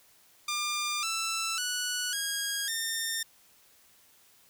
10% pulse tone with pitch steps, 1198 / 1329.3 / 1474.9 / 1636.5 / 1815.8 Hz, D6 / E6 / F#6 / G#6 / A#6, +34 / +14 / -6 / -26 / -46 cents, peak -21 dBFS, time 0.48-3.23 s, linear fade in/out 5 ms, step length 550 ms, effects white hiss -61 dBFS RMS until 4.49 s

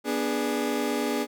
30% pulse chord, G# diminished, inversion first, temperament equal with one note detuned, 244.7 / 293.7 / 415.3 Hz, B3 / D4 / G#4, -16 / 0 / 0 cents, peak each -27 dBFS, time 0.04-1.27 s, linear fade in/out 50 ms, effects none

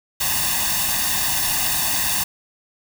white noise with comb filter, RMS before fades -21 dBFS, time 0.2-2.24 s, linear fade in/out 10 ms, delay 1.1 ms, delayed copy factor +0.95, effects none

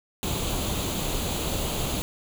pink noise with comb filter, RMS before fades -28 dBFS, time 0.23-2.02 s, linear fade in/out 0 ms, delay 0.28 ms, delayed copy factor +0.6, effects none

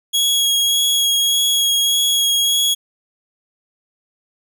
sawtooth tone with vibrato, 3316 Hz, G#7, 3 cents flat, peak -11 dBFS, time 0.13-2.75 s, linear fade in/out 20 ms, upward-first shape sine, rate 1.7 Hz, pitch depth 13 cents each way, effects none

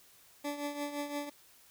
20% pulse tone with tremolo, 289.8 Hz, D4, 23 cents flat, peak -28 dBFS, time 0.44-1.3 s, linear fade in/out 10 ms, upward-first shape triangle, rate 5.8 Hz, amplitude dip 70%, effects white hiss -61 dBFS RMS until 1.7 s

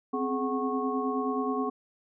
sine tone cluster, 257.8 / 267.3 / 423 / 744 / 1096 Hz, C4 / C4 / G#4 / F#5 / C#6, -26 / +37 / +32 / +9 / -20 cents, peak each -31 / -36 / -32 / -36 / -33 dBFS, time 0.13-1.7 s, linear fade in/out 10 ms, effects none

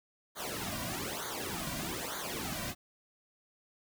pink noise with flanger, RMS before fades -38 dBFS, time 0.35-2.75 s, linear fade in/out 50 ms, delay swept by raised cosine 0.37 to 2.37 ms, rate 1.1 Hz, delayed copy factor -1, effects none

